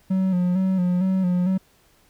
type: tone with vibrato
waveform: triangle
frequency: 183.8 Hz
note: F#3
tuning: 11 cents flat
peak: -16 dBFS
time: 0.1-1.58 s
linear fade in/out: 10 ms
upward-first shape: square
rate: 2.2 Hz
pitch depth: 47 cents each way
effects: pink hiss -59 dBFS RMS until 2.09 s